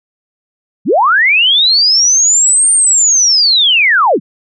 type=linear two-way sweep; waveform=sine; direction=up then down; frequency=133.4 to 8920 to 133.4 Hz; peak=-6 dBFS; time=0.85-4.2 s; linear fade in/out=50 ms; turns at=2.72 s; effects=none